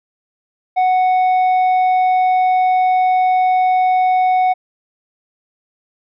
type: tone with tanh clipping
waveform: sine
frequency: 740 Hz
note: F#5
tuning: in tune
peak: -12 dBFS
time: 0.76-4.54 s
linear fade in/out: 20 ms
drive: 5 dB
effects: none